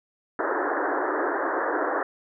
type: band-pass noise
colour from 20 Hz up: pink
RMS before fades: -26 dBFS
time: 0.39-2.03 s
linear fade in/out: 2 ms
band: 290 to 1800 Hz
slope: 96 dB/octave
effects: none